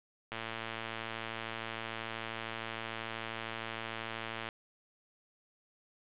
click train, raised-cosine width 0.3 ms, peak -22 dBFS, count 472, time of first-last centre 0.32-4.488 s, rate 113 Hz, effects resampled to 8000 Hz + 9-bit

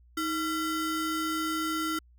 square ring-modulated tone, 842 Hz, G#5, 24 cents sharp, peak -26 dBFS, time 0.17-1.99 s, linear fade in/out 5 ms, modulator 525 Hz, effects added 60 Hz sine -55 dBFS peak until 2.18 s

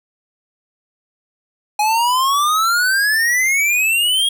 square exponential sweep, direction up, 830.6 to 3298 Hz, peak -14 dBFS, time 1.79-4.29 s, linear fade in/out 5 ms, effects none

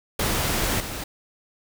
pink noise with level steps, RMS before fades -24 / -32 dBFS, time 0.19-1.04 s, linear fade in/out 5 ms, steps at 0.8 s, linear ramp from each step 2 ms, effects none

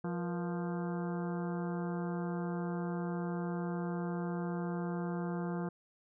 harmonic tone with a mistuned harmonic, 174.61 Hz, F3, in tune, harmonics 1 / 2 / 3 / 4 / 5 / 6 / 7 / 8 / 9, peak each -35 / -41 / -45 / -47 / -49 / -51 / -52 / -53 / -54 dBFS, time 0.04-5.69 s, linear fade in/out 5 ms, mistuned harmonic 3, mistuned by -140 cents, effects none

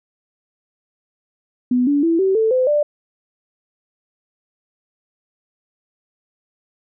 sine tone with pitch steps, 248.5 / 287.1 / 331.7 / 383.2 / 442.8 / 511.6 / 591 Hz, B3 / D4 / E4 / G4 / A4 / C5 / D5, +11 / -39 / +11 / -39 / +11 / -39 / +11 cents, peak -13 dBFS, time 1.71-2.83 s, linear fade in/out 5 ms, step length 160 ms, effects none

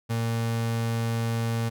35% pulse tone, 115 Hz, A#2, 23 cents flat, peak -23 dBFS, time 0.09-1.7 s, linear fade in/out 20 ms, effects none

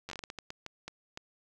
slowing click train, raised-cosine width 0.2 ms, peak -23 dBFS, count 13, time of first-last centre 0.09-1.174 s, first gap 10 ms, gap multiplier 1.36, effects none

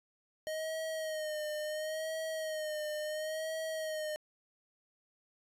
square tone with vibrato, 622.3 Hz, D#5, in tune, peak -36 dBFS, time 0.47-4.16 s, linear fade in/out 0 ms, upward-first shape sine, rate 0.72 Hz, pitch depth 48 cents each way, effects resampled to 32000 Hz + 13-bit

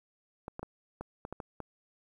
clicks, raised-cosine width 1 ms, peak -25 dBFS, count 8, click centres 0.481 / 0.594 / 0.63 / 1.01 / 1.251 / 1.326 / 1.402 / 1.603 s, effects 10-bit

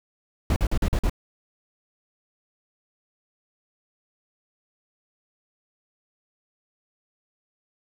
brown noise bursts, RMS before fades -21 dBFS, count 6, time 0.5-1.097 s, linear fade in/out 2 ms, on 62 ms, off 45 ms, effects none

